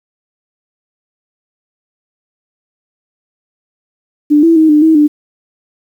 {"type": "tone with pitch steps", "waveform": "sine", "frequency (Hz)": [296.1, 331, 316.1, 299.7, 319.7, 297.5], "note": ["D4", "E4", "D#4", "D4", "D#4", "D4"], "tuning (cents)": [14, 7, 27, 35, 47, 22], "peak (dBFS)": -4, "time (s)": [4.3, 5.08], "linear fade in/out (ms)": 20, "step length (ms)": 130, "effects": ["7-bit"]}